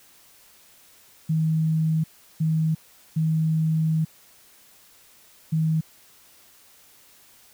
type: tone bursts at uneven times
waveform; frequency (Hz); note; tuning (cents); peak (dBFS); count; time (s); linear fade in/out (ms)
sine; 159; D#3; +38; -19; 4; 1.29-2.04 / 2.4-2.75 / 3.16-4.05 / 5.52-5.81; 10
effects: white hiss -54 dBFS RMS until 7.53 s